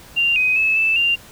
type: tone with pitch steps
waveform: sine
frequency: 2781 / 2511 / 2598 / 2637 / 2784 Hz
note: F7 / D#7 / E7 / E7 / F7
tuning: -8 / +15 / -26 / 0 / -6 cents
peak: -14 dBFS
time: 0.16-1.16 s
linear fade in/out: 20 ms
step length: 200 ms
effects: pink hiss -43 dBFS RMS until 1.31 s